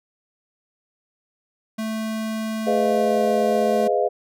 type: tone with pitch glide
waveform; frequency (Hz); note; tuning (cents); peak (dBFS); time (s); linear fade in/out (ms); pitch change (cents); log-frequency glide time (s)
square; 220 to 217; A3 to A3; 0 to -24; -25; 1.78-3.88; 10; -24; 2.67-3.2
type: chord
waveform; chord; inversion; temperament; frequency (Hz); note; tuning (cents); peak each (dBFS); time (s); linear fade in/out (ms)
sine; F half-diminished seventh; first; equal with one note detuned; 415.3 / 500.2 / 622.3 / 698.5; Ab4 / Cb5 / Eb5 / F5; 0 / +22 / 0 / 0; -23; 2.66-4.09; 20
effects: none